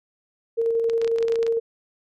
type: tone with tremolo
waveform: sine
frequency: 459 Hz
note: A#4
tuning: 27 cents flat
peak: -18 dBFS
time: 0.57-1.6 s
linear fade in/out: 20 ms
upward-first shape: square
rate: 11 Hz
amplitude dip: 25%
type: clicks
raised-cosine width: 0.2 ms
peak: -17 dBFS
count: 11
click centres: 0.898 / 1.016 / 1.046 / 1.077 / 1.185 / 1.227 / 1.283 / 1.322 / 1.357 / 1.429 / 1.466 s
effects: none